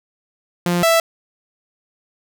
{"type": "tone pair in turn", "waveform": "sawtooth", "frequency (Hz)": [175.1, 661.1], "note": ["F3", "E5"], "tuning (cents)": [5, 5], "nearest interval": "octave + major seventh", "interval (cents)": 2300, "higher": "second", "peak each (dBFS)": [-12, -8], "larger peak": "second", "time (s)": [[0.66, 0.83], [0.83, 1]], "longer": "neither", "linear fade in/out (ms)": 2, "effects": []}